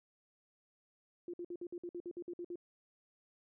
sine tone bursts, 349.2 Hz, F4, in tune, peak -40 dBFS, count 12, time 1.28-2.557 s, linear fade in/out 2 ms, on 56 ms, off 55 ms, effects none

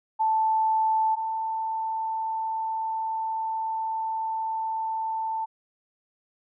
sine tone pair in turn, 880 / 888.2 Hz, A5 / A5, 0 / +16 cents, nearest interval unison, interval 16 cents, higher second, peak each -20 / -26 dBFS, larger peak first, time 0.19-1.16 / 1.16-5.46 s, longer second, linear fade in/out 20 ms, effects none

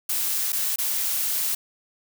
blue noise with dropouts, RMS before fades -25 dBFS, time 0.09-1.55 s, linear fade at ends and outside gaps 5 ms, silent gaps 0.522-0.528 / 0.76-0.784 s, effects none

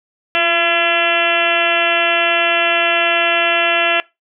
harmonic tone with a mistuned harmonic, 338.7 Hz, E4, 47 cents sharp, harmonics 1 / 2 / 3 / 4 / 5 / 6 / 7 / 8 / 9 / 10, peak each -27 / -19 / -29 / -21 / -21 / -23 / -22 / -18 / -23 / -29 dBFS, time 0.35-4 s, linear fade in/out 0 ms, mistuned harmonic 1, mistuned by +41 cents, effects noise-tail reverb RT60 0.2 s tail -20 dB re dry

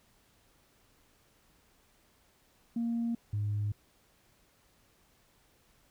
sine tone pair in turn, 233.1 / 103.83 Hz, A#3 / G#2, 0 / 0 cents, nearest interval octave + major second, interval 1400 cents, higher first, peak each -28 dBFS, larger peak neither, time 2.76-3.15 / 3.33-3.72 s, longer neither, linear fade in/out 5 ms, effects tanh soft clip ceiling -26 dBFS + pink hiss -67 dBFS RMS until 5.9 s

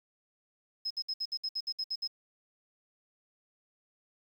sine tone bursts, 5130 Hz, E8, 48 cents flat, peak -31 dBFS, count 11, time 0.85-2.076 s, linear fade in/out 10 ms, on 56 ms, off 61 ms, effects 10-bit

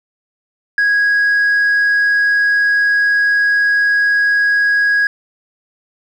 sine tone, 1654 Hz, G#6, 8 cents flat, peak -8 dBFS, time 0.78-5.07 s, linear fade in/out 2 ms, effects tanh soft clip ceiling -9 dBFS + 8-bit

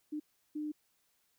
sine tone bursts at uneven times, 301.6 Hz, D4, 46 cents sharp, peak -35 dBFS, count 2, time 0.12-0.2 / 0.55-0.72 s, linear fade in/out 10 ms, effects white hiss -75 dBFS RMS until 1.38 s

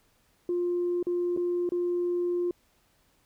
sine tone with dropouts, 351.9 Hz, F4, 13 cents sharp, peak -24 dBFS, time 0.49-2.51 s, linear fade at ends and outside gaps 2 ms, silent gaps 1.028-1.068 / 1.365-1.373 / 1.691-1.72 s, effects tanh soft clip ceiling -21 dBFS + pink hiss -67 dBFS RMS until 3.25 s

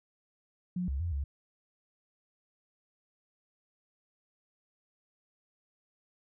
sine tone with pitch steps, 179.6 / 68.1 / 85.8 / 70.2 Hz, F3 / C#2 / F2 / C#2, +49 / -30 / -30 / +22 cents, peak -30 dBFS, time 0.76-1.24 s, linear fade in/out 5 ms, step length 120 ms, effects none

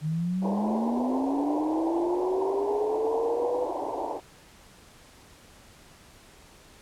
sine linear sweep, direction up, 150 to 503 Hz, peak -25 dBFS, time 0.01-3.67 s, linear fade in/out 50 ms
white band-pass noise, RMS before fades -32 dBFS, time 0.41-4.21 s, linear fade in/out 50 ms, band 280 to 980 Hz, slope 96 dB/octave
effects pink hiss -53 dBFS RMS until 6.81 s + low-pass 11000 Hz 12 dB/octave

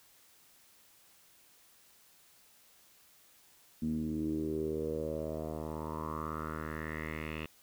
10% pulse tone with low-pass filter sweep, 78.1 Hz, D#2, 7 cents sharp, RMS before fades -37 dBFS, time 3.82-7.46 s, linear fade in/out 5 ms, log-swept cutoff 230 to 2700 Hz, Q 5.4, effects white hiss -63 dBFS RMS until 7.62 s

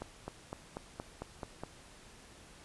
accelerating click train, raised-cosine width 1 ms, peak -25 dBFS, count 8, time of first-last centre 0.02-1.636 s, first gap 260 ms, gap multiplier 0.96, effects pink hiss -56 dBFS RMS until 2.64 s + resampled to 24000 Hz

